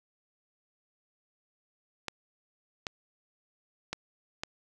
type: clicks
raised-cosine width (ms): 0.2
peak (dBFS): -16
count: 4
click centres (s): 2.083 / 2.868 / 3.93 / 4.435
effects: none